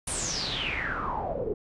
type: noise with low-pass filter sweep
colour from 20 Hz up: pink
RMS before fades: -31 dBFS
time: 0.07-1.54 s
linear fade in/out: 5 ms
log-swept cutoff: 10000 to 390 Hz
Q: 10
effects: resampled to 24000 Hz